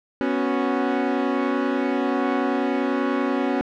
sawtooth chord, B suspended second, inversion none, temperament equal, 246.9 / 277.2 / 370 Hz, B3 / C#4 / F#4, 0 / 0 / 0 cents, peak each -21 / -19 / -23 dBFS, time 0.21-3.61 s, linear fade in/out 0 ms, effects low-pass 2000 Hz 12 dB/octave

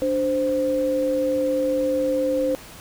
sine tone pair together, 293.4 / 521 Hz, D4 / C5, -2 / -7 cents, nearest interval minor seventh, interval 995 cents, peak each -25 / -20 dBFS, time 0.02-2.55 s, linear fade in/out 0 ms, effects pink hiss -42 dBFS RMS until 2.8 s

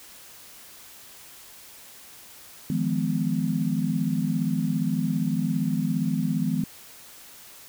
sine chord, F half-diminished seventh, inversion third, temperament just, 157.15 / 174.61 / 209.5 / 251.4 Hz, Eb3 / F3 / Ab3 / Cb4, +18 / 0 / +15 / +31 cents, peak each -28 dBFS, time 2.7-6.64 s, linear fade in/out 2 ms, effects white hiss -47 dBFS RMS until 7.68 s

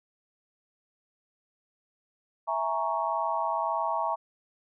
sine chord, A# half-diminished seventh, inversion second, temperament equal, 659.3 / 830.6 / 932.3 / 1108.7 Hz, E5 / G#5 / A#5 / C#6, 0 / 0 / 0 / 0 cents, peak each -32 / -33 / -30 / -32 dBFS, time 2.47-4.16 s, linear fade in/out 20 ms, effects none

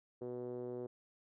5% pulse tone with low-pass filter, 123.2 Hz, B2, 4 cents flat, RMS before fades -43 dBFS, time 0.21-0.87 s, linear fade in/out 10 ms, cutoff 420 Hz, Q 4, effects none

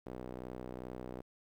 sawtooth tone with band-pass filter, 62.5 Hz, B1, 21 cents sharp, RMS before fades -45 dBFS, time 0.06-1.22 s, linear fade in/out 5 ms, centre 430 Hz, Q 1.1, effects 11-bit

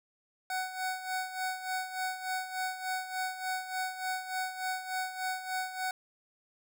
25% pulse tone with tremolo, 747 Hz, F#5, 16 cents sharp, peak -27 dBFS, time 0.5-5.91 s, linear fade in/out 2 ms, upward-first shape sine, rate 3.4 Hz, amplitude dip 70%, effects none

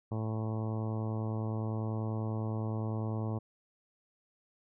harmonic tone, 109.9 Hz, A2, 2 cents flat, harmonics 1 / 2 / 3 / 4 / 5 / 6 / 7 / 8 / 9 / 10, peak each -33 / -39 / -43 / -45 / -47 / -49 / -50 / -51 / -52 / -53 dBFS, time 0.11-3.39 s, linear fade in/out 10 ms, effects none

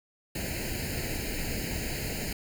pink noise with comb filter, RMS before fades -33 dBFS, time 0.35-2.33 s, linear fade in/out 5 ms, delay 0.43 ms, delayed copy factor +0.9, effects none

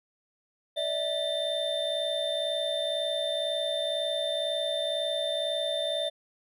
triangle tone cluster, 587 / 649 / 3582 Hz, D5 / E5 / A7, -1 / -27 / +30 cents, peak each -30 dBFS, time 0.76-6.1 s, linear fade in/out 20 ms, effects none

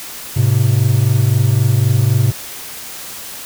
triangle tone pair together, 106.3 / 130.15 Hz, G#2 / C3, +41 / -9 cents, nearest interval major third, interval 350 cents, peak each -11 dBFS, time 0.36-2.32 s, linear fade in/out 10 ms, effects white hiss -30 dBFS RMS until 3.45 s

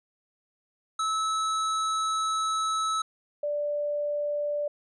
square / sine tone pair in turn, 1300 / 586.7 Hz, E6 / D5, -24 / -2 cents, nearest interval octave + major second, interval 1378 cents, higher first, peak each -26 dBFS, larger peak neither, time 0.99-3.02 / 3.43-4.68 s, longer first, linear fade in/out 5 ms, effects resampled to 22050 Hz

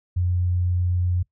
sine tone, 89.2 Hz, F2, 37 cents sharp, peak -19 dBFS, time 0.16-1.23 s, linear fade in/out 10 ms, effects noise-tail reverb RT60 0.1 s tail -21 dB re dry

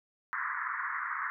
pink band-pass noise, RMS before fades -35 dBFS, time 0.33-1.3 s, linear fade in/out 0 ms, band 1000 to 2000 Hz, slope 96 dB/octave, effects none

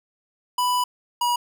square tone pair in turn, 990 / 965.7 Hz, B5 / B5, +4 / -39 cents, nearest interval unison, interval 43 cents, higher first, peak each -20 dBFS, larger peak neither, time 0.58-0.84 / 1.21-1.36 s, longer first, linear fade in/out 5 ms, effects none

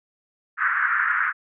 pink band-pass noise, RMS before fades -22 dBFS, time 0.57-1.33 s, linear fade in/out 50 ms, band 1300 to 1800 Hz, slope 48 dB/octave, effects none

